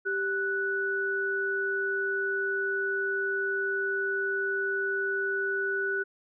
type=tone pair together; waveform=sine; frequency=392 / 1480 Hz; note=G4 / F#6; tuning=0 / 0 cents; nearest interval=octave + major seventh; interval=2300 cents; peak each=-31 / -28 dBFS; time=0.05-6.04 s; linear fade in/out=20 ms; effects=none